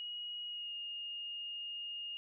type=tone with pitch glide; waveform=sine; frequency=2894 to 2843 Hz; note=F#7 to F7; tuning=-39 to +30 cents; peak=-40 dBFS; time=0-2.17 s; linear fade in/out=0 ms; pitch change=-31 cents; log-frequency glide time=0.47-0.74 s; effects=none